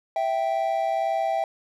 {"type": "tone pair together", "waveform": "triangle", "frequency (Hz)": [659, 781], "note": ["E5", "G5"], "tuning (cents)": [-1, -7], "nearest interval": "minor third", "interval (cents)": 294, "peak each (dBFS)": -23, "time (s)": [0.16, 1.44], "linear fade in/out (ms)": 2, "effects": []}